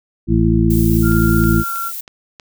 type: harmonic tone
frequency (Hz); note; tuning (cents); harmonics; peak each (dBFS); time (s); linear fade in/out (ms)
55.7; A1; +22; 1 / 2 / 3 / 4 / 6; -17 / -17 / -17 / -17 / -17; 0.27-1.64; 50
type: noise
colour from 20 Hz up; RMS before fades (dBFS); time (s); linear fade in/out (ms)
violet; -27; 0.7-2.01; 5
type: tone with pitch glide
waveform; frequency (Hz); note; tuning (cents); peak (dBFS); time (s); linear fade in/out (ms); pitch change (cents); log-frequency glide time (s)
sine; 1396 to 1369.6; F6 to F6; -1 to -34; -21; 1.02-1.92; 50; -33; 1.56-1.73
type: click train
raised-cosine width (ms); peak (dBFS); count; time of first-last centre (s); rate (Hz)
0.2; -19; 5; 1.12-2.398; 3.13
effects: none